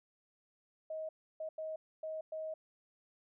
sine tone bursts at uneven times, 631 Hz, D#5, 24 cents sharp, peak -38 dBFS, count 5, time 0.9-1.09 / 1.4-1.49 / 1.58-1.76 / 2.03-2.21 / 2.32-2.54 s, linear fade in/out 5 ms, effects none

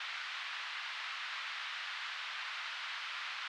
pink band-pass noise, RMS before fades -42 dBFS, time 0-3.48 s, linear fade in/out 5 ms, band 1200 to 3900 Hz, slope 24 dB/octave, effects none

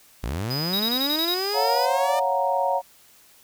sawtooth linear sweep, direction up, 47.56 to 603 Hz, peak -22 dBFS, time 0.23-2.2 s, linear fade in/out 10 ms
square tone, 4978 Hz, D#8, in tune, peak -28 dBFS, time 0.5-1.86 s, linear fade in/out 10 ms
square tone bursts, 3815 Hz, A#7, 39 cents sharp, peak -24 dBFS, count 7, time 0.73-1.344 s, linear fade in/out 5 ms, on 68 ms, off 23 ms
sine chord, Gb major seventh, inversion second, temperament equal, 554.4 / 698.5 / 740 / 932.3 Hz, Db5 / F5 / Gb5 / Bb5, 0 / 0 / 0 / 0 cents, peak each -25 / -28 / -26 / -24 dBFS, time 1.53-2.82 s, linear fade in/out 50 ms
effects white hiss -54 dBFS RMS until 3.43 s

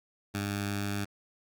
10% pulse tone with notch filter, 100.9 Hz, G#2, 49 cents flat, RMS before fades -33 dBFS, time 0.34-1.05 s, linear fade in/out 10 ms, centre 500 Hz, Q 1, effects Opus 48 kbps

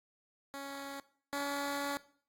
10% pulse tone pair in turn, 277.7 / 283 Hz, C#4 / C#4, +3 / +36 cents, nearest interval unison, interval 33 cents, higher second, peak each -33 / -26 dBFS, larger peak second, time 0.54-1 / 1.33-1.97 s, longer second, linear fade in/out 0 ms, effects noise-tail reverb RT60 0.5 s tail -18 dB re dry + AAC 64 kbps

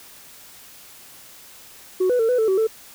sine tone with pitch steps, 370.2 / 494.8 / 451.3 / 498.2 / 441.5 / 380.9 / 442.7 Hz, F#4 / B4 / A4 / B4 / A4 / G4 / A4, +1 / +3 / +44 / +15 / +6 / -50 / +11 cents, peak -14 dBFS, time 2-2.672 s, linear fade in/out 10 ms, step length 96 ms, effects tanh soft clip ceiling -14 dBFS + white hiss -45 dBFS RMS until 2.94 s

